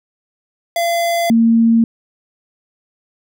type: tone pair in turn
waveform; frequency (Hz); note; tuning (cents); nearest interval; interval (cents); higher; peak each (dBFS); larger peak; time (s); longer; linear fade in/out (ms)
square / sine; 682 / 228.8; F5 / A#3; -41 / -32; octave + perfect fifth; 1891; first; -15 / -8; second; 0.76-1.3 / 1.3-1.84; neither; 2
effects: none